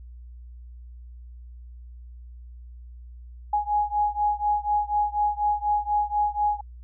sine beating tone pair, 830.6 / 834.7 Hz, G#5 / G#5, 0 / +9 cents, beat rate 4.1 Hz, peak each -24 / -25 dBFS, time 3.53-6.61 s, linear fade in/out 5 ms, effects added 60 Hz sine -40 dBFS peak until 6.83 s

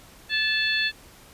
harmonic tone with a mistuned harmonic, 868 Hz, A5, 24 cents flat, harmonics 2 / 3 / 4 / 5, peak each -25 / -27 / -28 / -29 dBFS, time 0.29-0.92 s, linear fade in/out 50 ms, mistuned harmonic 3, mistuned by +24 cents, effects pink hiss -50 dBFS RMS until 1.33 s + resampled to 32000 Hz

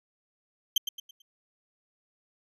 35% pulse tone with echo, 3133 Hz, G7, 2 cents flat, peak -18 dBFS, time 0.76-0.78 s, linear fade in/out 5 ms, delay 110 ms, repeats 4, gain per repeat -9 dB, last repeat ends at 1.22 s, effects resampled to 32000 Hz

